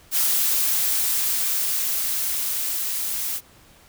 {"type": "noise with level ramp", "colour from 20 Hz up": "blue", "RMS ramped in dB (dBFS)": [-20, -27], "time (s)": [0.11, 3.41], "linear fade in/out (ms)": 50, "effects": ["pink hiss -52 dBFS RMS until 3.88 s"]}